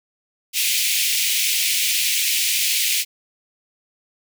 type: high-pass noise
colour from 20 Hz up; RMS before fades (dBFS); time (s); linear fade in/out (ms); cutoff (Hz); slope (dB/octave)
pink; -20; 0.53-3.05; 50; 2200; 48
effects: none